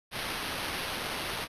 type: noise with sample-and-hold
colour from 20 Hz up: blue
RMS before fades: -35 dBFS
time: 0.11-1.48 s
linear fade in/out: 50 ms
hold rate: 7350 Hz
effects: resampled to 32000 Hz

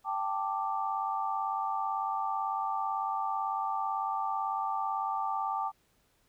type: chord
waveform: sine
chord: G suspended second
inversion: none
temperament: just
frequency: 784 / 882 / 1176 Hz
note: G5 / A5 / D6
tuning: 0 / +4 / +2 cents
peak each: -34 dBFS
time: 0.04-5.72 s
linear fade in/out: 50 ms
effects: pink hiss -70 dBFS RMS until 6.28 s

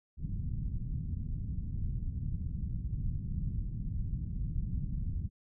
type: low-pass noise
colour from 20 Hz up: pink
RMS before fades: -35 dBFS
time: 0.17-5.3 s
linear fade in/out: 50 ms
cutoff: 170 Hz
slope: 24 dB/octave
effects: none

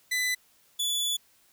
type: tone pair in turn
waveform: sawtooth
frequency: 2001 / 3447 Hz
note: B6 / A7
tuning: +22 / -36 cents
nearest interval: major sixth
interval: 942 cents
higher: second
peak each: -22 / -23 dBFS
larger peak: first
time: 0.11-0.35 / 0.79-1.17 s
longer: second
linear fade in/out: 10 ms
effects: white hiss -63 dBFS RMS until 1.52 s

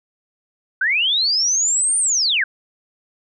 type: linear two-way sweep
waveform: sine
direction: up then down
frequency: 1466 to 9100 to 1466 Hz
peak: -15 dBFS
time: 0.81-2.44 s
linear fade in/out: 5 ms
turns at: 1.98 s
effects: none

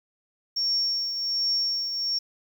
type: tone with tremolo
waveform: sine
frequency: 5500 Hz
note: F8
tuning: 27 cents flat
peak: -21 dBFS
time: 0.56-2.19 s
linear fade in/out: 10 ms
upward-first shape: triangle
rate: 1.3 Hz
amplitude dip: 55%
effects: 8-bit

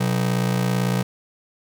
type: ring-modulated tone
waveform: 45% pulse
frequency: 155.56 Hz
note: D#3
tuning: in tune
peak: -16 dBFS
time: 0-1.03 s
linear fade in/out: 10 ms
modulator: 29 Hz
effects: none

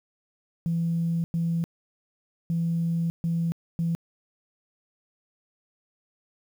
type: tone bursts at uneven times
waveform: sine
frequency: 167.3 Hz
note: E3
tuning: 26 cents sharp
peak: -22 dBFS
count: 5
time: 0.66-1.24 / 1.34-1.64 / 2.5-3.1 / 3.24-3.52 / 3.79-3.95 s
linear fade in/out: 0 ms
effects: tanh soft clip ceiling -18 dBFS + 9-bit

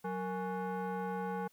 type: tone with frequency modulation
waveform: sine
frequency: 185 Hz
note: F#3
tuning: in tune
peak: -33 dBFS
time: 0.04-1.48 s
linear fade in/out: 10 ms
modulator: 648 Hz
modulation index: 1.4
effects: tanh soft clip ceiling -31 dBFS + white hiss -69 dBFS RMS until 1.52 s

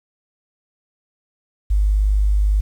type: tone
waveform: sine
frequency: 50.8 Hz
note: G#1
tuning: 38 cents flat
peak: -13 dBFS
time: 1.7-2.61 s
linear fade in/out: 10 ms
effects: 8-bit

